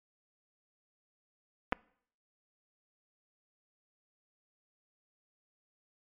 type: clicks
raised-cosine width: 0.5 ms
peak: -14 dBFS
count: 2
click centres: 1.724 / 1.728 s
effects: noise-tail reverb RT60 0.6 s tail -25 dB re dry + MP3 96 kbps